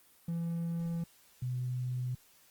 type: tone pair in turn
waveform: triangle / sine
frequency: 168.2 / 125.73 Hz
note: E3 / B2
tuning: +35 / +31 cents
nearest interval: perfect fourth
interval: 504 cents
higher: first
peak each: -30 / -32 dBFS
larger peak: first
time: 0.28-1.04 / 1.42-2.15 s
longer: first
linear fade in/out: 5 ms
effects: white hiss -63 dBFS RMS until 2.5 s + Opus 24 kbps